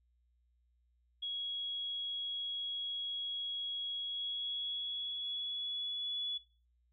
sine tone with pitch glide, 3322 to 3409 Hz, G#7 to G#7, 0 to +45 cents, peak -36 dBFS, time 1.22-6.38 s, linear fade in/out 10 ms, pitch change +45 cents, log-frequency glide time 3.95-6.11 s, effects noise-tail reverb RT60 0.4 s tail -19 dB re dry + added 60 Hz sine -70 dBFS peak until 6.92 s

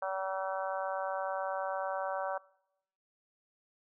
harmonic tone, 190.9 Hz, G3, 46 cents flat, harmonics 3 / 4 / 5 / 6 / 7 / 8, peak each -36 / -38 / -40 / -42 / -43 / -44 dBFS, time 0.02-2.38 s, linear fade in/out 5 ms, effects noise-tail reverb RT60 0.8 s tail -23 dB re dry

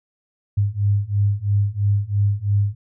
sine beating tone pair, 100.1 / 103.1 Hz, G2 / G#2, +37 / -12 cents, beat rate 3 Hz, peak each -20 / -19 dBFS, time 0.57-2.75 s, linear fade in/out 10 ms, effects none

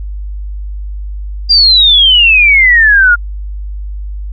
sine exponential sweep, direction down, 4843 to 1396.9 Hz, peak -3 dBFS, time 1.49-3.16 s, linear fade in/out 20 ms, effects added 50 Hz sine -18 dBFS peak until 4.32 s

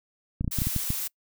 clicks, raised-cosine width 5 ms, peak -15 dBFS, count 8, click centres 0.41 / 0.445 / 0.478 / 0.587 / 0.619 / 0.67 / 0.763 / 0.904 s
blue noise, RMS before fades -31 dBFS, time 0.51-1.08 s, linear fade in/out 10 ms
effects noise-tail reverb RT60 0.1 s tail -25 dB re dry

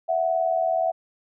sine tone pair together, 659.3 / 740 Hz, E5 / F#5, 0 / 0 cents, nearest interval major second, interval 200 cents, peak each -22 / -24 dBFS, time 0.08-0.92 s, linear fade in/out 20 ms, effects none

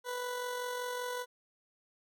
20% pulse tone with amplitude modulation, 494 Hz, B4, in tune, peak -29 dBFS, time 0.04-1.26 s, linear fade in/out 50 ms, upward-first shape sine, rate 45.2 Hz, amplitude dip 35%, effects none

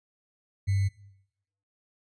sine tone with sample-and-hold, 98 Hz, G2, in tune, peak -22 dBFS, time 0.67-0.89 s, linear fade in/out 20 ms, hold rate 2100 Hz, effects noise-tail reverb RT60 0.8 s tail -20 dB re dry + resampled to 22050 Hz

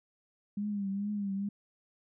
sine tone with vibrato, 201.6 Hz, G3, 49 cents sharp, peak -31 dBFS, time 0.57-1.49 s, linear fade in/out 5 ms, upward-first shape triangle, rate 2.3 Hz, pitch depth 73 cents each way, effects none

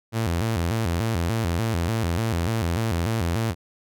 sawtooth tone with vibrato, 98 Hz, G2, in tune, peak -18 dBFS, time 0.12-3.55 s, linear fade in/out 50 ms, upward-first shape square, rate 3.4 Hz, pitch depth 250 cents each way, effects none

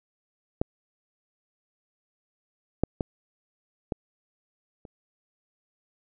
clicks, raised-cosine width 2 ms, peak -10 / -8 / -13 / -14 / -30 dBFS, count 5, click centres 0.615 / 2.836 / 3.008 / 3.922 / 4.852 s, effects none

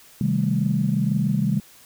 sine chord, A half-diminished seventh, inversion first, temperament just, 132 / 158.4 / 198 / 220 Hz, C3 / Eb3 / G3 / A3, +16 / +31 / +18 / 0 cents, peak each -24 / -24 / -22 / -27 dBFS, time 0.21-1.6 s, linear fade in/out 2 ms, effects tanh soft clip ceiling -8 dBFS + white hiss -50 dBFS RMS until 1.85 s

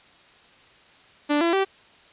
sawtooth tone with pitch steps, 293.7 / 337.4 / 387.5 Hz, D4 / E4 / G4, 0 / +40 / -20 cents, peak -15 dBFS, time 1.29-1.65 s, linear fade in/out 20 ms, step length 120 ms, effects white hiss -53 dBFS RMS until 2.12 s + resampled to 8000 Hz

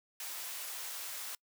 white high-pass noise, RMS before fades -42 dBFS, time 0.2-1.35 s, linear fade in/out 2 ms, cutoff 640 Hz, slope 12 dB/octave, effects noise-tail reverb RT60 0.1 s tail -26 dB re dry

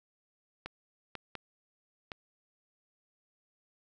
clicks, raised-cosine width 0.3 ms, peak -23 dBFS, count 4, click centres 0.66 / 1.153 / 1.353 / 2.118 s, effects none

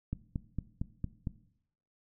click train, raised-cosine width 5 ms, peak -21 dBFS, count 6, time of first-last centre 0.13-1.272 s, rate 4.38 Hz, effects noise-tail reverb RT60 0.7 s tail -17 dB re dry

